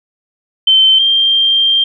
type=tone pair in turn; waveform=sine; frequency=3091 / 3176 Hz; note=G7 / G7; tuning=-25 / +22 cents; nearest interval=unison; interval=47 cents; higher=second; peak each=-5 / -8 dBFS; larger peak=first; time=0.67-0.99 / 0.99-1.84 s; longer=second; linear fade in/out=5 ms; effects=none